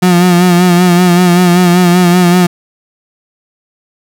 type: tone with vibrato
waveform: 35% pulse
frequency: 177.7 Hz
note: F3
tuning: 30 cents sharp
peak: -3 dBFS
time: 0.02-2.47 s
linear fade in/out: 10 ms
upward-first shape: sine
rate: 5.2 Hz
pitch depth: 46 cents each way
effects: none